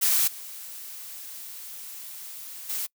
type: noise with level steps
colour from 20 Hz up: blue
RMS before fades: -22 / -40 / -30 dBFS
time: 0.01-2.87 s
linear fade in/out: 20 ms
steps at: 0.27 / 2.69 s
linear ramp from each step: 10 ms
effects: noise-tail reverb RT60 0.1 s tail -25 dB re dry